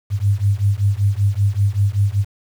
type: beating tone pair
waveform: sine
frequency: 98 / 103.2 Hz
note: G2 / G#2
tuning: 0 / -10 cents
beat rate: 5.2 Hz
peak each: -17 dBFS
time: 0.1-2.25 s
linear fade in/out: 50 ms
effects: 7-bit